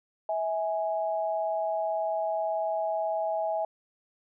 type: tone pair together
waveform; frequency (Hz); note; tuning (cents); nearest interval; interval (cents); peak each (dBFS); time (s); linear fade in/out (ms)
sine; 648.8 / 830.6; E5 / G#5; -28 / 0; major third; 428; -28 / -31; 0.29-3.65; 2
effects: none